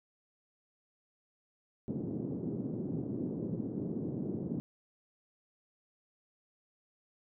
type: band-pass noise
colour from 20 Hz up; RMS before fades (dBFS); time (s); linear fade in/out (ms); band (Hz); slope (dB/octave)
white; -37; 1.88-4.6; 0; 120 to 340; 24
effects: none